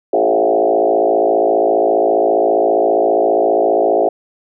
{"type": "tone with frequency modulation", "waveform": "sine", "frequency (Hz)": 542, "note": "C#5", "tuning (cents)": -39, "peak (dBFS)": -10, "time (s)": [0.13, 4.09], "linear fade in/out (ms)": 5, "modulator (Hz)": 54.9, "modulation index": 3.6, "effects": []}